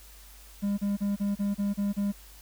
triangle tone bursts, 201.8 Hz, G#3, 49 cents flat, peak -23 dBFS, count 8, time 0.62-2.124 s, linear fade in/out 20 ms, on 160 ms, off 32 ms, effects added 50 Hz sine -50 dBFS peak until 2.41 s + white hiss -53 dBFS RMS until 2.41 s

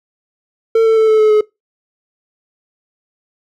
triangle tone with pitch steps, 451 / 445.8 / 440.7 / 435.6 / 430.6 / 425.7 Hz, A4 / A4 / A4 / A4 / A4 / G#4, +43 / +23 / +3 / -17 / -37 / +43 cents, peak -5 dBFS, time 0.75-1.41 s, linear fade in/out 5 ms, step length 110 ms, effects noise-tail reverb RT60 0.2 s tail -22 dB re dry

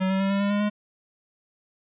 square tone with pitch steps, 188.3 / 191.48 / 194.72 / 198 / 201.3 / 204.8 / 208.2 Hz, F#3 / G3 / G3 / G3 / G3 / G#3 / G#3, +31 / -40 / -11 / +18 / +46 / -24 / +5 cents, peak -22 dBFS, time 0-0.7 s, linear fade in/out 20 ms, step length 100 ms, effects resampled to 8000 Hz

